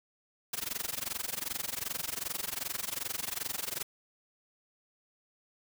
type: noise with amplitude modulation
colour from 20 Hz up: white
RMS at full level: -33 dBFS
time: 0.53-3.83 s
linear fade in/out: 5 ms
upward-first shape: sine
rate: 22.6 Hz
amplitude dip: 95%
effects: none